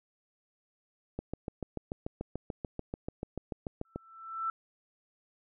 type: click train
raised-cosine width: 2 ms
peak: -22 dBFS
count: 20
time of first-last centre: 1.19-3.96 s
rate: 6.86 Hz
type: tone with exponential growth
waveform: sine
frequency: 1331 Hz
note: E6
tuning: 16 cents sharp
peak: -28 dBFS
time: 3.85-4.5 s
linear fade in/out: 2 ms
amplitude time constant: 140 ms
effects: none